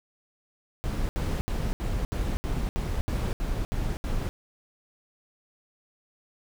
brown noise bursts, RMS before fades -28 dBFS, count 11, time 0.84-4.29 s, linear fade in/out 0 ms, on 250 ms, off 70 ms, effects none

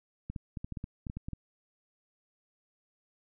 clicks, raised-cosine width 5 ms, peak -25 dBFS, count 12, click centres 0.3 / 0.362 / 0.572 / 0.645 / 0.723 / 0.772 / 0.841 / 1.068 / 1.099 / 1.17 / 1.285 / 1.333 s, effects none

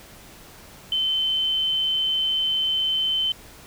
sine tone, 3072 Hz, G7, 36 cents flat, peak -20 dBFS, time 0.92-3.32 s, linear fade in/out 2 ms, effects pink hiss -46 dBFS RMS until 3.66 s

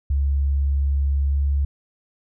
sine tone with pitch glide, 69.7 to 70.23 Hz, C#2 to C#2, +10 to +23 cents, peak -17 dBFS, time 0.1-1.65 s, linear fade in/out 5 ms, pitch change +13 cents, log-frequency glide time 1.28-1.35 s, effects none

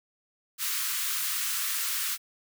white high-pass noise, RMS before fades -30 dBFS, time 0.58-2.18 s, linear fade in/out 50 ms, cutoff 1100 Hz, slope 48 dB/octave, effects none

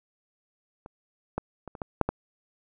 clicks, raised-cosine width 1 ms, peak -28 / -14 / -25 / -27 / -18 / -6 / -12 dBFS, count 7, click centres 0.861 / 1.38 / 1.677 / 1.752 / 1.818 / 2.013 / 2.09 s, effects none

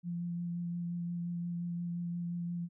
sine tone with vibrato, 172.8 Hz, F3, 18 cents flat, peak -34 dBFS, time 0.03-2.69 s, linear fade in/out 50 ms, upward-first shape sine, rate 5.7 Hz, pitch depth 13 cents each way, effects none

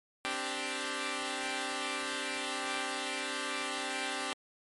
5% pulse chord, C suspended second, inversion none, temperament equal, 261.6 / 293.7 / 392 Hz, C4 / D4 / G4, 0 / 0 / 0 cents, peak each -27 dBFS, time 0.25-4.33 s, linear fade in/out 0 ms, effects MP3 48 kbps

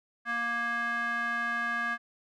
square tone with band-pass filter, 235.4 Hz, A#3, 17 cents sharp, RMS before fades -31 dBFS, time 0.25-1.98 s, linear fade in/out 50 ms, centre 1500 Hz, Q 8.2, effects none

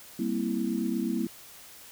sine chord, C dominant seventh, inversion second, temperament equal, 196 / 233.1 / 261.6 / 329.6 Hz, G3 / Bb3 / C4 / E4, 0 / 0 / 0 / 0 cents, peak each -33 / -30 / -34 / -32 dBFS, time 0.19-1.27 s, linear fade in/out 5 ms, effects white hiss -49 dBFS RMS until 1.91 s

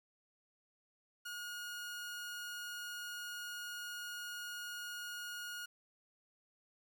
sawtooth tone, 1437 Hz, F6, 49 cents sharp, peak -39 dBFS, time 1.25-5.66 s, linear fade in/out 10 ms, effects 11-bit

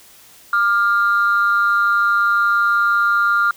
sine tone pair together, 1197.3 / 1396.9 Hz, D6 / F6, +33 / 0 cents, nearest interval minor third, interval 267 cents, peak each -17 / -13 dBFS, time 0.53-3.51 s, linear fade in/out 2 ms, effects tanh soft clip ceiling -8 dBFS + white hiss -46 dBFS RMS until 3.56 s

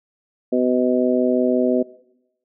harmonic tone, 125.7 Hz, B2, 31 cents sharp, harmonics 2 / 3 / 4 / 5, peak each -19 / -21 / -22 / -23 dBFS, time 0.52-1.83 s, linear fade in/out 10 ms, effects noise-tail reverb RT60 0.9 s tail -21 dB re dry

